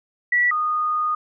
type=tone pair in turn; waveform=sine; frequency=1949 / 1231.8 Hz; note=B6 / D#6; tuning=-23 / -18 cents; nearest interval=minor sixth; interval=795 cents; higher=first; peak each=-15 / -19 dBFS; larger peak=first; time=0.32-0.51 / 0.51-1.15 s; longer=second; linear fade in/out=5 ms; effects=none